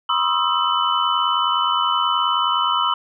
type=tone cluster; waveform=sine; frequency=975 / 1065 / 1253 / 1332 / 2999 Hz; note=B5 / C6 / D#6 / E6 / F#7; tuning=-23 / +30 / +12 / +18 / +23 cents; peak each=-23 dBFS; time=0.09-2.94 s; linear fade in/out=5 ms; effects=none